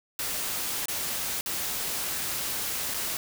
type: noise with dropouts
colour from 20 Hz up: white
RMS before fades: -31 dBFS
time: 0.19-3.17 s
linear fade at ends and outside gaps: 1 ms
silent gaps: 0.857-0.883 / 1.41-1.46 / 2.939-2.943 s
effects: none